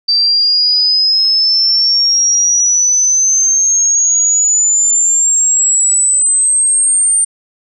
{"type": "exponential sweep", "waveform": "sine", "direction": "up", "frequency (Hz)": [4652, 8870], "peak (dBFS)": -8, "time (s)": [0.08, 7.25], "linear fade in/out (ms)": 10, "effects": []}